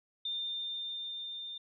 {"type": "tone with level ramp", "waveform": "sine", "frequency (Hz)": 3607, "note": "A7", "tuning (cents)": 42, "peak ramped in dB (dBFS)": [-33, -40], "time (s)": [0.25, 1.58], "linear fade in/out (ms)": 5, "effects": []}